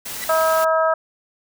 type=noise; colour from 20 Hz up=white; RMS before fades=-30 dBFS; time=0.05-0.65 s; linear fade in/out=10 ms
type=tone with exponential growth; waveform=35% pulse; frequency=1969 Hz; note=B6; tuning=6 cents flat; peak=-22 dBFS; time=0.16-0.24 s; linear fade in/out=0 ms; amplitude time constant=17 ms
type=harmonic tone; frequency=321.2 Hz; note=E4; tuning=45 cents flat; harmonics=2 / 3 / 4 / 5; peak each=-17 / -24 / -20 / -27 dBFS; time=0.29-0.94 s; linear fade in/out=5 ms
effects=none